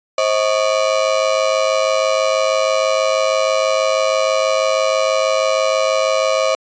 35% pulse ring-modulated tone, 584 Hz, D5, 10 cents flat, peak -9 dBFS, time 0.18-6.55 s, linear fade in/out 2 ms, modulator 53.1 Hz, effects resampled to 16000 Hz

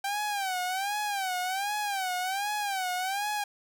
sawtooth tone with vibrato, 780 Hz, G5, 9 cents flat, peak -25 dBFS, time 0.04-3.44 s, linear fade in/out 5 ms, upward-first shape sine, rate 1.3 Hz, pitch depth 130 cents each way, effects none

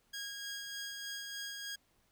15% pulse tone with tremolo, 1635 Hz, G#6, 28 cents flat, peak -33 dBFS, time 0.13-1.76 s, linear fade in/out 10 ms, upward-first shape sine, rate 3.3 Hz, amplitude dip 30%, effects pink hiss -73 dBFS RMS until 2.11 s

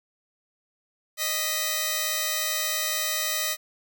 5% pulse tone pair together, 622.3 / 1975.7 Hz, D#5 / B6, 0 / 0 cents, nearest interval octave + minor sixth, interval 2000 cents, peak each -17 dBFS, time 1.17-3.57 s, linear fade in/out 50 ms, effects none

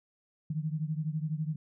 sine beating tone pair, 152 / 164 Hz, D#3 / E3, -40 / -9 cents, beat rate 12 Hz, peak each -32 / -35 dBFS, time 0.5-1.56 s, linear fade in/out 5 ms, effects none

